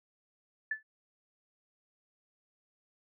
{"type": "tone with exponential decay", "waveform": "sine", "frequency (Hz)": 1745, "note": "A6", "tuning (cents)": -15, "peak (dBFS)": -27, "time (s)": [0.71, 0.83], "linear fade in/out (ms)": 5, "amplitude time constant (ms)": 24, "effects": []}